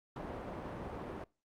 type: low-pass noise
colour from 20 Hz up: white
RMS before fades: -43 dBFS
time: 0.16-1.24 s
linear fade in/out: 2 ms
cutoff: 710 Hz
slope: 12 dB/octave
effects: noise-tail reverb RT60 0.3 s tail -23 dB re dry + Opus 48 kbps